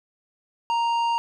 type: tone with tanh clipping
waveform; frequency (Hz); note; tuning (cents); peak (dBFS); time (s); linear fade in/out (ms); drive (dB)
sine; 932; A#5; -1; -22; 0.7-1.18; 0; 10
effects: none